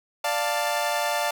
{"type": "chord", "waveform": "sawtooth", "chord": "D minor", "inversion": "none", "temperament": "equal with one note detuned", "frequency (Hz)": [587.3, 698.5, 886.1], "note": ["D5", "F5", "A5"], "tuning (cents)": [0, 0, 12], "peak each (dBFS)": -24, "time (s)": [0.24, 1.31], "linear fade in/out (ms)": 5, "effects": []}